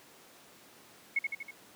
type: tone with echo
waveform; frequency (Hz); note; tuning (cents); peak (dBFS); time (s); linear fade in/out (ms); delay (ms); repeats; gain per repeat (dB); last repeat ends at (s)
sine; 2187; C#7; -24; -25; 1.16-1.19; 5; 80; 4; -4; 1.51
effects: pink hiss -56 dBFS RMS until 1.75 s + high-pass 200 Hz 12 dB/octave